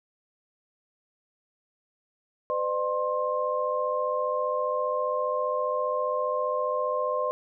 sine tone cluster, 507 / 602 / 1059 Hz, B4 / D5 / C6, +45 / +43 / +21 cents, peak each -29 dBFS, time 2.5-7.31 s, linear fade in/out 0 ms, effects none

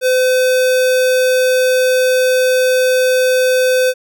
square tone, 510 Hz, C5, 44 cents flat, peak -11 dBFS, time 0.01-3.94 s, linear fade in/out 50 ms, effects none

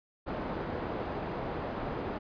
white low-pass noise, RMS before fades -36 dBFS, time 0.26-2.19 s, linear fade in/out 20 ms, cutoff 720 Hz, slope 12 dB/octave, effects resampled to 11025 Hz

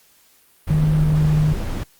brown noise, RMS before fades -24 dBFS, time 0.67-1.84 s, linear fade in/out 10 ms
sine tone with pitch glide, 153.9 to 152.13 Hz, D#3 to D#3, -19 to -39 cents, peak -14 dBFS, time 0.7-1.53 s, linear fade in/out 10 ms, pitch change -20 cents, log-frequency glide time 0.93-1.41 s
effects white hiss -55 dBFS RMS until 1.99 s + Opus 48 kbps

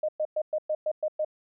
sine tone bursts, 616 Hz, D#5, 17 cents flat, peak -24 dBFS, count 8, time 0.03-1.248 s, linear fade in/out 5 ms, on 56 ms, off 110 ms, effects none

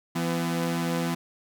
sawtooth tone pair together, 168.5 / 251.2 Hz, E3 / B3, +38 / +30 cents, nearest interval perfect fifth, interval 692 cents, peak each -23 / -26 dBFS, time 0.15-1.15 s, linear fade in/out 10 ms, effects none

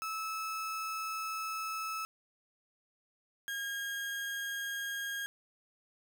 35% pulse tone pair in turn, 1303 / 1626.6 Hz, E6 / G#6, -20 / -36 cents, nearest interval major third, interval 384 cents, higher second, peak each -34 / -34 dBFS, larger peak neither, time 0.02-2.05 / 3.48-5.26 s, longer first, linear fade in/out 0 ms, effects none

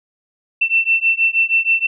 sine beating tone pair, 2683 / 2689.3 Hz, E7 / E7, +30 / +34 cents, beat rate 6.3 Hz, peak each -16 dBFS, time 0.61-1.87 s, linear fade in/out 10 ms, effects none

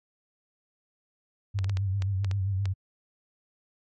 sine tone with vibrato, 97.1 Hz, G2, 16 cents flat, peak -25 dBFS, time 1.54-2.74 s, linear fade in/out 20 ms, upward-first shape sine, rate 7.6 Hz, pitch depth 66 cents each way
clicks, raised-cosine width 0.2 ms, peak -20 dBFS, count 8, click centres 1.589 / 1.644 / 1.696 / 1.771 / 2.022 / 2.246 / 2.313 / 2.656 s
effects AAC 64 kbps

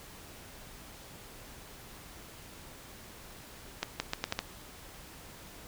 accelerating click train, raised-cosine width 0.2 ms, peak -13 dBFS, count 6, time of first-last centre 3.83-4.39 s, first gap 170 ms, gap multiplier 0.79, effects pink hiss -50 dBFS RMS until 5.67 s

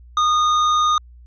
triangle tone with hard clipping, 1229 Hz, D#6, 22 cents flat, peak -16 dBFS, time 0.17-0.98 s, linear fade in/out 2 ms, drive 14 dB, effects added 60 Hz sine -41 dBFS peak until 1.26 s + resampled to 16000 Hz

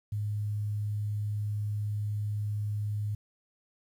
sine tone, 104.5 Hz, G#2, 11 cents sharp, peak -29 dBFS, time 0.12-3.15 s, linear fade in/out 5 ms, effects 10-bit

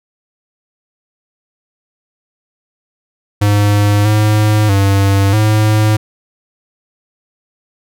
square tone with pitch steps, 102.9 / 106.6 / 98.5 / 107.5 Hz, G#2 / G#2 / G2 / A2, -16 / +46 / +9 / -40 cents, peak -9 dBFS, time 3.41-5.97 s, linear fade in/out 10 ms, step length 640 ms, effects none

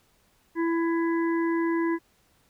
harmonic tone, 333.1 Hz, E4, 18 cents sharp, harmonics 1 / 3 / 5 / 6, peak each -23 / -33 / -37 / -39 dBFS, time 0.55-1.99 s, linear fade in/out 50 ms, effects pink hiss -65 dBFS RMS until 2.49 s

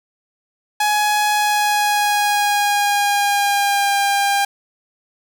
sawtooth tone with pitch glide, 839 to 801.1 Hz, G#5 to G5, +17 to +37 cents, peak -11 dBFS, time 0.8-4.45 s, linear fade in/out 5 ms, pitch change -80 cents, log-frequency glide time 1.32-3.96 s, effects none

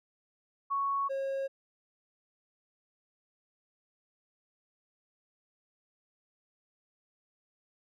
sine / triangle tone pair in turn, 1110 / 542.6 Hz, C#6 / C#5, +2 / -37 cents, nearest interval octave, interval 1239 cents, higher first, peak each -28 / -29 dBFS, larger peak first, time 0.7-1.09 / 1.09-1.48 s, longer neither, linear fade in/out 20 ms, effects none

